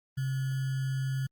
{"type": "tone with sample-and-hold", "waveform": "sine", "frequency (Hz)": 133.4, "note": "C3", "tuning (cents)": 34, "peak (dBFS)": -28, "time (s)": [0.17, 1.27], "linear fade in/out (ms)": 10, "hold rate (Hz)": 1575, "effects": ["Opus 32 kbps"]}